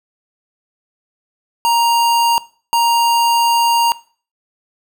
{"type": "tone bursts at uneven times", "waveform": "square", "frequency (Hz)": 935, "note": "A#5", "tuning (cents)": 5, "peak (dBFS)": -12, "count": 2, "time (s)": [[1.65, 2.38], [2.73, 3.92]], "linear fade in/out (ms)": 0, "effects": ["noise-tail reverb RT60 0.4 s tail -19 dB re dry"]}